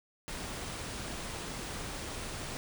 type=band-stop noise; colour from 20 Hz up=pink; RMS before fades=-40 dBFS; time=0.28-2.57 s; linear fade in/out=0 ms; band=11000 to 16000 Hz; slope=96 dB/octave; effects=none